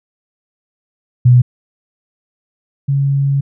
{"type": "tone pair in turn", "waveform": "sine", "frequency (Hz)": [123.8, 138.96], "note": ["B2", "C#3"], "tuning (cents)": [5, 5], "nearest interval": "major second", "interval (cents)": 200, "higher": "second", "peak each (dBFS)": [-4, -11], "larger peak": "first", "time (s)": [[1.25, 1.42], [2.88, 3.41]], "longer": "second", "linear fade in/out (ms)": 10, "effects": []}